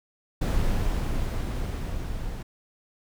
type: noise with level ramp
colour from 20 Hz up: brown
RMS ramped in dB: -23 to -33 dBFS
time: 0.41-2.43 s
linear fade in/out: 10 ms
effects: none